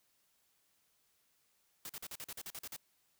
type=noise bursts; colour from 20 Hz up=white; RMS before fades=-45 dBFS; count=11; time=1.85-2.764 s; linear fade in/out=2 ms; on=44 ms; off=43 ms; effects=white hiss -75 dBFS RMS until 3.19 s